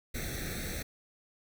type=noise with comb filter; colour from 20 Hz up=pink; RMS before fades=-37 dBFS; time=0.14-0.83 s; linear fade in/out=10 ms; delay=0.5 ms; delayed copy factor=+0.95; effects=none